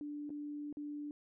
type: tone with dropouts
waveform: sine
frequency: 293.7 Hz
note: D4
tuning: in tune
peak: -40 dBFS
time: 0.01-1.11 s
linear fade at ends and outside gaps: 1 ms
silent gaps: 0.294-0.303 / 0.727-0.77 s
effects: none